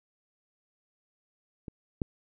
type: clicks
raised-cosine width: 3 ms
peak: -26 / -16 dBFS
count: 2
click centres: 1.682 / 2.018 s
effects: none